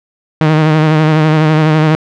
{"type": "tone with vibrato", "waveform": "sawtooth", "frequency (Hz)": 155.56, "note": "D#3", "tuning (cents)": 0, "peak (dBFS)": -3, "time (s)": [0.41, 1.95], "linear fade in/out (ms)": 0, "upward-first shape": "sine", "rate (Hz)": 12, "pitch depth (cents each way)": 37, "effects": ["low-pass 3000 Hz 12 dB/octave"]}